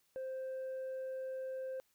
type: tone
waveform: sine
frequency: 523.3 Hz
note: C5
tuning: in tune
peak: -36 dBFS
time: 0.16-1.8 s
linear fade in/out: 0 ms
effects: tanh soft clip ceiling -38 dBFS + white hiss -75 dBFS RMS until 1.94 s